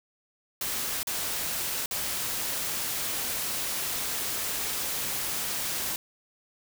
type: noise with dropouts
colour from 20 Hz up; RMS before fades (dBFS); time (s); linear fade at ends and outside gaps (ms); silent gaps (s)
white; -31; 0.61-5.96; 2; 1.031-1.071 / 1.86-1.91
effects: none